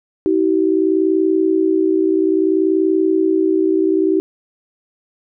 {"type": "tone pair together", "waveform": "sine", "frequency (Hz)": [320.5, 381.1], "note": ["E4", "G4"], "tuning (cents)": [-49, -49], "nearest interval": "minor third", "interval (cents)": 300, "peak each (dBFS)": -15, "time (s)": [0.26, 4.2], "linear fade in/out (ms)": 0, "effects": []}